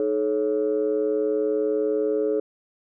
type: tone with amplitude modulation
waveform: sine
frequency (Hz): 430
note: A4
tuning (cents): -40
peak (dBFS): -15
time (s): 0-2.4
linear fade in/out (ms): 2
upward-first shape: sine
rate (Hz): 120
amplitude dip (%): 100
effects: tanh soft clip ceiling -13 dBFS